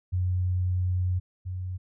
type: tone pair in turn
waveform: sine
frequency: 91 / 91.79 Hz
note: F#2 / F#2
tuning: -28 / -13 cents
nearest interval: unison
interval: 15 cents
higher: second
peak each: -23 / -30 dBFS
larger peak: first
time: 0.12-1.2 / 1.45-1.78 s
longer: first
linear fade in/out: 20 ms
effects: none